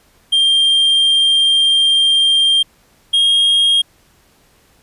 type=tone pair in turn; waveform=triangle; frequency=3188 / 3249 Hz; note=G7 / G#7; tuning=+28 / -39 cents; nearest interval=unison; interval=33 cents; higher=second; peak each=-8 dBFS; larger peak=neither; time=0.32-2.63 / 3.13-3.82 s; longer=first; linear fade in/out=10 ms; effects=pink hiss -53 dBFS RMS until 4.82 s + resampled to 32000 Hz